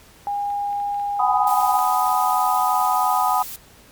sine tone, 813 Hz, G#5, 37 cents flat, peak -21 dBFS, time 0.27-1.79 s, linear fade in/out 0 ms
clicks, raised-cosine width 0.3 ms, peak -30 dBFS, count 12, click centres 0.503 / 0.729 / 0.801 / 0.945 / 0.998 / 1.372 / 1.443 / 1.612 / 1.746 / 1.875 / 2.013 / 2.066 s
sine chord, G# minor seventh, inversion third, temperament just, 747.5 / 830.6 / 996.7 / 1245.9 Hz, F#5 / G#5 / B5 / D#6, +17 / 0 / +16 / +2 cents, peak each -21 / -22 / -22 / -22 dBFS, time 1.19-3.43 s, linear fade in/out 10 ms
blue noise, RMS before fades -33 dBFS, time 1.47-3.56 s, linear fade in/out 2 ms
effects pink hiss -49 dBFS RMS until 3.91 s + MP3 96 kbps

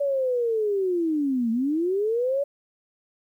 sine linear two-way sweep, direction down then up, 574 to 221.2 to 574 Hz, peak -21 dBFS, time 0-2.44 s, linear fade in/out 10 ms, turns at 1.51 s, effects 10-bit

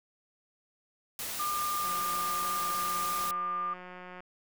white noise, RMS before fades -37 dBFS, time 1.19-3.31 s, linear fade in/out 2 ms
sine tone, 1200 Hz, D6, 37 cents sharp, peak -30 dBFS, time 1.39-3.74 s, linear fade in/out 10 ms
click train, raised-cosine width 0.5 ms, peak -31 dBFS, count 429, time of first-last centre 1.84-4.205 s, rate 181 Hz
effects none

